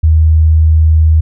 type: tone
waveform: sine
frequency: 79.1 Hz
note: D#2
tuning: 29 cents sharp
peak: -4 dBFS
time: 0.03-1.21 s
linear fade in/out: 10 ms
effects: none